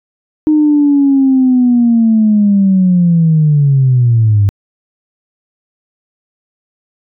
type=linear sweep; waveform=sine; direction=down; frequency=308.9 to 98 Hz; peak=-5 dBFS; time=0.47-4.49 s; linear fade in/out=0 ms; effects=tanh soft clip ceiling -1 dBFS